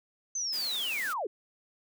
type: linear sweep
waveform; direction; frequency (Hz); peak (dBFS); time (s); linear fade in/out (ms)
sine; down; 6272 to 342; -30; 0.35-1.27; 5
type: high-pass noise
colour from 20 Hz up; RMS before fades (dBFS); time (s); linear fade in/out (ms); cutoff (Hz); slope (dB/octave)
white; -41; 0.52-1.14; 20; 170; 48
effects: none